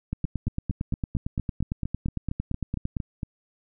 two click trains, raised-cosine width 5 ms, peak -15 / -17 dBFS, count 26 / 14, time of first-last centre 0.13-2.968 / 0.25-3.232 s, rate 8.81 / 4.36 Hz, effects none

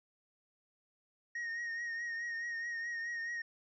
triangle tone with vibrato, 1864.7 Hz, A#6, in tune, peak -35 dBFS, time 1.35-3.42 s, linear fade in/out 5 ms, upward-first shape triangle, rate 4.7 Hz, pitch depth 42 cents each way, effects resampled to 16000 Hz

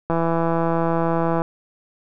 click train, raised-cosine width 1 ms, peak -8 dBFS, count 220, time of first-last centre 0.1-1.419 s, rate 166 Hz, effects none

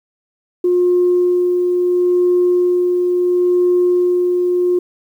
sine tone with tremolo, 357.1 Hz, F4, 39 cents sharp, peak -9 dBFS, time 0.64-4.79 s, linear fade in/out 5 ms, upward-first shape sine, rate 0.73 Hz, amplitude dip 30%, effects tanh soft clip ceiling -6 dBFS + 8-bit

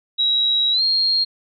sine tone with pitch glide, 3859 to 4233 Hz, B7 to C8, -41 to +19 cents, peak -15 dBFS, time 0.18-1.25 s, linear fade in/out 20 ms, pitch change +160 cents, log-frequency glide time 0.72-0.82 s, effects none

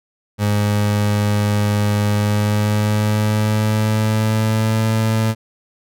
30% pulse tone with pitch glide, 103.83 to 110.64 Hz, G#2 to A2, 0 to +10 cents, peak -12 dBFS, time 0.38-5.35 s, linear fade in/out 50 ms, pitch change +110 cents, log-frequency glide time 2.11-4.88 s, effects none

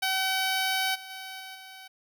10% pulse tone with level steps, 761 Hz, F#5, 48 cents sharp, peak -17 / -33 / -30 / -32 / -36 dBFS, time 0.02-1.88 s, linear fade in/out 10 ms, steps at 0.94 / 1.09 / 1.39 / 1.54 s, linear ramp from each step 20 ms, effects none

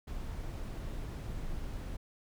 brown noise, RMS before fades -39 dBFS, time 0.07-1.97 s, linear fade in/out 10 ms, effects none

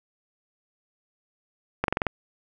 slowing click train, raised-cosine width 0.5 ms, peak -8 dBFS, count 6, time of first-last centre 1.84-2.067 s, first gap 42 ms, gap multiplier 1.04, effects none

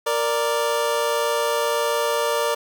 25% pulse tone pair together, 466.2 / 587.8 Hz, A#4 / D5, 0 / +1 cents, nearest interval major third, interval 401 cents, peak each -19 dBFS, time 0.06-2.55 s, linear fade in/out 10 ms, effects 8-bit

